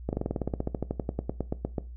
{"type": "slowing click train", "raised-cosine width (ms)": 2, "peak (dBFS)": -15, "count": 23, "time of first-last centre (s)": [0.09, 1.782], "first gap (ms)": 39, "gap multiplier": 1.06, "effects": ["noise-tail reverb RT60 0.3 s tail -18 dB re dry", "added 60 Hz sine -39 dBFS peak until 1.96 s"]}